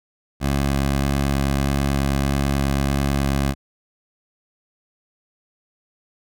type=tone with vibrato; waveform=15% pulse; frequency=69.2 Hz; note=C#2; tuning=2 cents flat; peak=-12 dBFS; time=0.4-3.55 s; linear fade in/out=50 ms; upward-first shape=square; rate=1.6 Hz; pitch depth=9 cents each way; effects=none